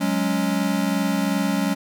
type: chord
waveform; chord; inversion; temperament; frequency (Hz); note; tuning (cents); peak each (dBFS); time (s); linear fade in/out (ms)
square; F# suspended second; none; equal; 185 / 207.7 / 277.2; F#3 / G#3 / C#4; 0 / 0 / 0; -25; 0-1.75; 20
effects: none